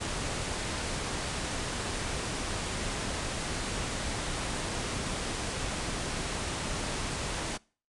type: low-pass noise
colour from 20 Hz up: pink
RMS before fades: -34 dBFS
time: 0-7.58 s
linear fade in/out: 20 ms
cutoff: 10000 Hz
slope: 96 dB/octave
effects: noise-tail reverb RT60 0.4 s tail -24 dB re dry